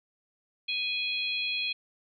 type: harmonic tone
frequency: 830.6 Hz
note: G#5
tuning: in tune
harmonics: 3 / 4 / 5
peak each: -31 / -33 / -35 dBFS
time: 0.68-1.73 s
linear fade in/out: 10 ms
effects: none